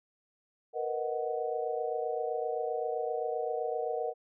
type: chord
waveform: sine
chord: B major seventh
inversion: third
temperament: equal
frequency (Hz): 466.2 / 493.9 / 622.3 / 740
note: A#4 / B4 / D#5 / F#5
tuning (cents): 0 / 0 / 0 / 0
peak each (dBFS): -34 / -38 / -37 / -36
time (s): 0.73-4.14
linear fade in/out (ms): 50
effects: none